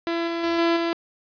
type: tone with level steps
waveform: sawtooth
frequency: 336.4 Hz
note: E4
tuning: 35 cents sharp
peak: -19 / -21 / -17 / -14 / -18 dBFS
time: 0.07-0.93 s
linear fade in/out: 0 ms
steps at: 0.27 / 0.43 / 0.58 / 0.76 s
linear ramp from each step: 10 ms
effects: resampled to 11025 Hz + 7-bit